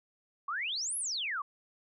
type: exponential two-way sweep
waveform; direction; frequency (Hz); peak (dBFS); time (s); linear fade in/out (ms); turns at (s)
sine; up then down; 1079 to 11390 to 1079; -32; 0.48-1.42; 5; 0.97
effects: none